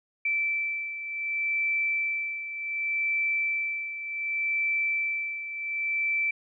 sine beating tone pair, 2328 / 2328.67 Hz, D7 / D7, -16 / -15 cents, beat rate 0.67 Hz, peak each -27 / -33 dBFS, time 0.25-6.31 s, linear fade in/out 5 ms, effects none

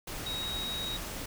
sine tone in noise, 3800 Hz, A#7, 33 cents sharp, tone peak -34 dBFS, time 0.26-0.97 s, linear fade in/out 5 ms, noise pink, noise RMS -39 dBFS, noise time 0.07-1.26 s, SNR +2 dB, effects none

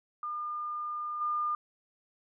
sine tone with level steps, 1208 Hz, D6, 48 cents sharp, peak -33 / -28 dBFS, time 0.23-1.55 s, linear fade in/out 2 ms, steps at 1.2 s, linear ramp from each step 20 ms, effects none

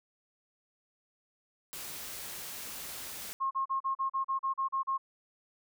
white noise, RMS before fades -42 dBFS, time 1.73-3.33 s, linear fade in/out 0 ms
sine tone bursts, 1075 Hz, C6, 47 cents sharp, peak -28 dBFS, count 11, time 3.4-4.98 s, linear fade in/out 20 ms, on 110 ms, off 37 ms
effects none

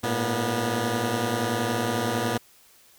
10% pulse tone cluster, 106.1 / 116 / 242.7 Hz, G#2 / A#2 / B3, +38 / -8 / -30 cents, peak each -25 / -19 / -19 dBFS, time 0.03-2.38 s, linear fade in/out 10 ms, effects white hiss -56 dBFS RMS until 2.98 s

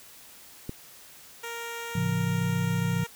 click, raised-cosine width 3 ms, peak -20 dBFS, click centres 0.694 s
10% pulse tone, 466.2 Hz, A#4, in tune, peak -26 dBFS, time 1.43-3.07 s, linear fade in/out 10 ms
sine chord, A augmented, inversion none, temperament just, 110 / 137.5 / 171.88 Hz, A2 / C#3 / E#3, 0 / -14 / -27 cents, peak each -30 / -30 / -27 dBFS, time 1.95-3.04 s, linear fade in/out 5 ms
effects white hiss -50 dBFS RMS until 3.15 s

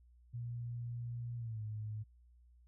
sine tone with pitch glide, 119.3 to 107.52 Hz, A#2 to A2, +41 to -39 cents, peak -39 dBFS, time 0.33-2.04 s, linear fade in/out 20 ms, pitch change -180 cents, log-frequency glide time 1.37-1.62 s, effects added 60 Hz sine -61 dBFS peak until 2.67 s

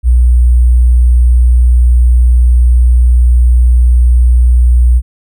sine tone with sample-and-hold, 60.7 Hz, B1, 29 cents flat, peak -3 dBFS, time 0.03-5.02 s, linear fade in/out 50 ms, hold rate 8820 Hz, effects none

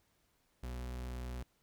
40% pulse tone, 61.74 Hz, B1, in tune, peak -39 dBFS, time 0.63-1.43 s, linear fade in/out 5 ms, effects pink hiss -75 dBFS RMS until 1.62 s

